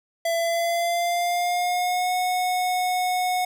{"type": "tone with pitch glide", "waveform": "square", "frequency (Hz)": [670, 730.6], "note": ["E5", "F#5"], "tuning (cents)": [28, -22], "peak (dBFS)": -22, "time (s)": [0.25, 3.45], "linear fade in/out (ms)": 5, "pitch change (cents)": 150, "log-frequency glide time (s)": [0.35, 2.14], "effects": []}